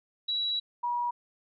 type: tone pair in turn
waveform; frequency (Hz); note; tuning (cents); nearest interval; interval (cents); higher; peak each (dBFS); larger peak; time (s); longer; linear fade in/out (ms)
sine; 3905 / 962.8; B7 / B5; -20 / -44; 2 octaves; 2424; first; -27 / -27; neither; 0.28-0.6 / 0.83-1.11; first; 10
effects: none